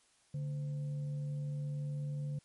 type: tone with frequency modulation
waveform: sine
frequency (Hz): 144.8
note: D3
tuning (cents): -24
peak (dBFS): -35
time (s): 0.34-2.39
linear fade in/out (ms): 5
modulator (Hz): 370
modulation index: 0.22
effects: white hiss -69 dBFS RMS until 2.44 s + MP3 48 kbps